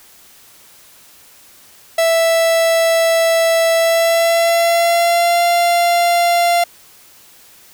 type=tone with pitch glide; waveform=45% pulse; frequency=660 to 692.4 Hz; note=E5 to F5; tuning=+2 to -15 cents; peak=-11 dBFS; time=1.98-6.64 s; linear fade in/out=5 ms; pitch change=+83 cents; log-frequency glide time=3.75-5.44 s; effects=white hiss -45 dBFS RMS until 7.73 s